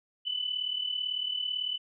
sine tone pair together, 2962 / 3000 Hz, F#7 / F#7, +1 / +23 cents, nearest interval unison, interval 22 cents, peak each -35 / -31 dBFS, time 0.25-1.78 s, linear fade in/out 20 ms, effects none

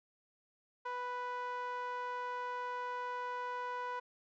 sawtooth tone with band-pass filter, 493.9 Hz, B4, in tune, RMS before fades -40 dBFS, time 0.85-4 s, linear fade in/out 10 ms, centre 1100 Hz, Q 2.6, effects resampled to 16000 Hz

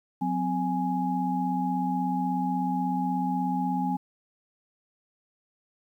sine tone cluster, 181.4 / 257.8 / 832 Hz, F#3 / C4 / G#5, -34 / -26 / +3 cents, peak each -29 dBFS, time 0.21-3.97 s, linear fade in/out 10 ms, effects 10-bit

